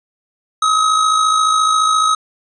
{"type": "tone with amplitude modulation", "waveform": "square", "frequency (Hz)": 1272, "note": "D#6", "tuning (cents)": 38, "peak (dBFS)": -10, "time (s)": [0.62, 2.15], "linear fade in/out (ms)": 5, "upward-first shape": "sine", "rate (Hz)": 54.4, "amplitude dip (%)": 45, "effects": ["resampled to 22050 Hz"]}